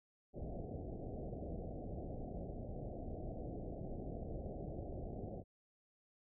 pink low-pass noise, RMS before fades -45 dBFS, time 0.33-5.44 s, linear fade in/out 50 ms, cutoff 740 Hz, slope 96 dB/octave, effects none

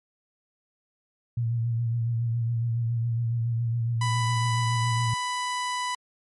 sine tone with vibrato, 116.54 Hz, A#2, in tune, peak -23 dBFS, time 1.37-5.14 s, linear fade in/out 5 ms, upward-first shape triangle, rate 7.2 Hz, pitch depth 48 cents each way
sawtooth tone, 993 Hz, B5, 9 cents sharp, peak -23 dBFS, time 4.01-5.95 s, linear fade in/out 5 ms
effects MP3 48 kbps

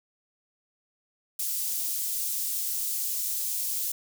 white high-pass noise, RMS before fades -30 dBFS, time 1.39-3.92 s, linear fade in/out 5 ms, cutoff 6500 Hz, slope 12 dB/octave, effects none

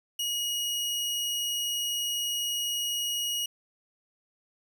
sawtooth tone, 2892 Hz, F#7, 40 cents flat, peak -25 dBFS, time 0.19-3.46 s, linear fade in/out 5 ms, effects none

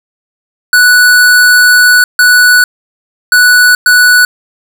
square tone bursts at uneven times, 1479 Hz, F#6, 1 cent flat, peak -3 dBFS, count 4, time 0.73-2.04 / 2.19-2.64 / 3.32-3.75 / 3.86-4.25 s, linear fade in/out 2 ms, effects none

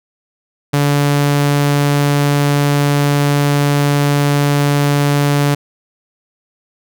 sawtooth tone, 143.8 Hz, D3, 36 cents flat, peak -7 dBFS, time 0.73-5.55 s, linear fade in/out 10 ms, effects none

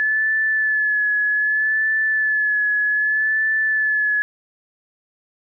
sine tone with vibrato, 1724 Hz, A6, 36 cents flat, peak -16 dBFS, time 0-4.22 s, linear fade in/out 0 ms, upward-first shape sine, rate 0.64 Hz, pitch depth 32 cents each way, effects none

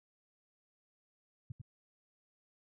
sine tone with echo, 121.4 Hz, B2, 29 cents flat, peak -38 dBFS, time 1.5-1.52 s, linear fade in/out 5 ms, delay 96 ms, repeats 1, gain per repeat -4 dB, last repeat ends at 1.616 s, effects none

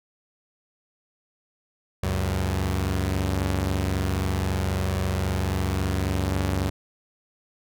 sawtooth tone pair together, 70.94 / 94.7 Hz, C#2 / F#2, +41 / +41 cents, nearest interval perfect fourth, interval 500 cents, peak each -23 / -21 dBFS, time 2.03-6.7 s, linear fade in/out 5 ms, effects none

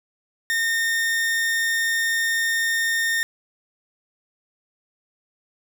40% pulse tone, 1828 Hz, A#6, 34 cents flat, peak -19 dBFS, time 0.5-3.23 s, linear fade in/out 0 ms, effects none

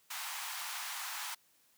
pink high-pass noise, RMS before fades -41 dBFS, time 0.1-1.35 s, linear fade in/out 10 ms, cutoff 810 Hz, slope 48 dB/octave, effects white hiss -69 dBFS RMS until 1.77 s + high-pass 100 Hz 12 dB/octave

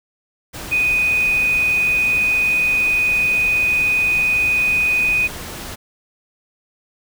sine tone in noise, 2489 Hz, D#7, in tune, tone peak -14 dBFS, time 0.71-5.28 s, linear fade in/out 20 ms, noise pink, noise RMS -31 dBFS, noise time 0.53-5.76 s, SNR +14 dB, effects none

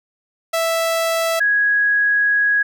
sawtooth / sine tone pair in turn, 659.3 / 1661.3 Hz, E5 / G#6, 0 / 0 cents, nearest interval octave + major third, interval 1600 cents, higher second, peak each -13 dBFS, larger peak neither, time 0.53-1.4 / 1.4-2.63 s, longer second, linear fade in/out 10 ms, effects none

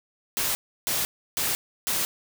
white noise bursts, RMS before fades -26 dBFS, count 4, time 0.37-2.05 s, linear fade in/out 0 ms, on 180 ms, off 320 ms, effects none

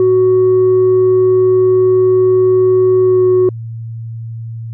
sine tone with pitch glide, 371.5 to 368.1 Hz, F#4 to F#4, +7 to -9 cents, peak -5 dBFS, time 0-3.49 s, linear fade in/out 2 ms, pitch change -16 cents, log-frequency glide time 3.02-3.25 s, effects tanh soft clip ceiling -5 dBFS + added 114 Hz sine -22 dBFS peak until 4.73 s

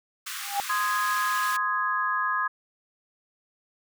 pink high-pass noise, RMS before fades -35 dBFS, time 0.26-1.57 s, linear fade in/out 10 ms, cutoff 1100 Hz, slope 96 dB/octave
sine tone with exponential growth, 804 Hz, G5, 44 cents sharp, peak -20 dBFS, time 0.38-0.6 s, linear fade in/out 0 ms, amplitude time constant 46 ms
sine chord, Ab major, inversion first, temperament just, 1038.3 / 1245.9 / 1661.2 Hz, C6 / Eb6 / Ab6, -14 / +2 / 0 cents, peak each -28 dBFS, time 0.69-2.48 s, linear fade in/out 10 ms
effects none

